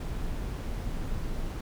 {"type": "noise with amplitude modulation", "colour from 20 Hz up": "brown", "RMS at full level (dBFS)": -31, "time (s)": [0, 1.61], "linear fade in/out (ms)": 5, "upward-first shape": "sine", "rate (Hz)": 192, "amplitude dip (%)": 35, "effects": []}